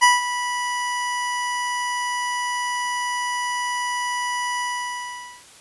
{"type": "tone with ADSR envelope", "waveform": "25% pulse", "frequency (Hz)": 981, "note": "B5", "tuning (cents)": -12, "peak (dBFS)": -6, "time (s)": [0.01, 5.44], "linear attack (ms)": 25, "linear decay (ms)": 170, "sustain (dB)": -13, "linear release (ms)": 830, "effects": ["white hiss -47 dBFS RMS until 5.6 s", "resampled to 24000 Hz"]}